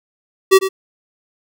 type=tone with echo; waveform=square; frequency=383 Hz; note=G4; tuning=40 cents flat; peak=-6 dBFS; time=0.51-0.59 s; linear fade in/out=20 ms; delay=100 ms; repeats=1; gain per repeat=-11 dB; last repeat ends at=0.69 s; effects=none